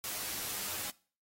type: noise with comb filter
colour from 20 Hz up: white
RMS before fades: -38 dBFS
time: 0.04-0.9 s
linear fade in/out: 0 ms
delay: 9.7 ms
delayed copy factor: +0.55
effects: noise-tail reverb RT60 0.4 s tail -21 dB re dry + AAC 48 kbps